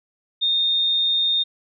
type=tone; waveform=sine; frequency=3663 Hz; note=A#7; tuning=31 cents flat; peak=-17 dBFS; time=0.41-1.44 s; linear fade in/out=20 ms; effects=none